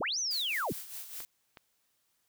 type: linear two-way sweep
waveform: sine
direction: up then down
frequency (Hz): 46.25 to 6272 to 46.25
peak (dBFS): -30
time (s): 0-0.73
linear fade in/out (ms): 10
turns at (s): 0.19
type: noise with tremolo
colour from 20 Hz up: blue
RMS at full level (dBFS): -41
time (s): 0.31-1.25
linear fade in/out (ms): 0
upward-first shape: sine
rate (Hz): 4.9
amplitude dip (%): 60
type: clicks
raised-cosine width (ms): 0.3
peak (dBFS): -29 / -32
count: 2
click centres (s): 1.204 / 1.572
effects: white hiss -75 dBFS RMS until 2.28 s